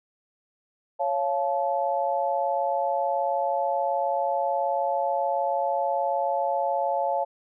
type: chord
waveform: sine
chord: Db augmented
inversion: none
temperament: just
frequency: 554.4 / 693 / 866.2 Hz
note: Db5 / F5 / A5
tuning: 0 / -14 / -27 cents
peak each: -27 dBFS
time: 0.99-7.25 s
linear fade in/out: 20 ms
effects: none